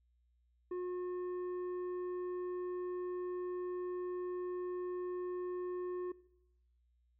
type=tone with tanh clipping; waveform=triangle; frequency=360 Hz; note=F#4; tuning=47 cents flat; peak=-38 dBFS; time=0.71-6.12 s; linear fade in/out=5 ms; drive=11 dB; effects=noise-tail reverb RT60 0.8 s tail -20 dB re dry + added 60 Hz sine -70 dBFS peak until 7.19 s